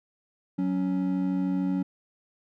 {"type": "tone pair together", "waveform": "triangle", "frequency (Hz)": [185.5, 278.8], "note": ["F#3", "C#4"], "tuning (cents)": [5, 10], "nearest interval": "perfect fifth", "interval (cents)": 705, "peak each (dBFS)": -25, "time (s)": [0.58, 1.83], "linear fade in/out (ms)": 10, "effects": []}